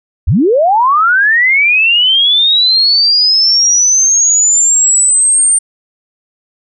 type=linear sweep; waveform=sine; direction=up; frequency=51.91 to 8870 Hz; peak=-6 dBFS; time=0.27-5.59 s; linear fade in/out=10 ms; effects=none